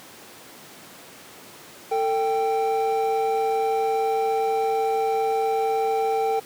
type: tone pair together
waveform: triangle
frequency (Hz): 447.8 / 784.4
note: A4 / G5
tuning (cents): +30 / +1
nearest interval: minor seventh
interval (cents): 971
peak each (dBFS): -21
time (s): 1.91-6.4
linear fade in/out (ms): 10
effects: pink hiss -44 dBFS RMS until 6.45 s + high-pass 200 Hz 12 dB/octave